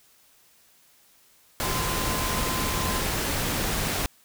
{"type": "tone in noise", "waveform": "sine", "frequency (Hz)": 1032, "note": "C6", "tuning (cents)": -24, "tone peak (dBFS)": -33, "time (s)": [1.63, 3.01], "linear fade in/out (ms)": 0, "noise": "pink", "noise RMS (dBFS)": -27, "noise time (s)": [1.6, 4.06], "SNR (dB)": -9, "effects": ["white hiss -59 dBFS RMS until 4.24 s"]}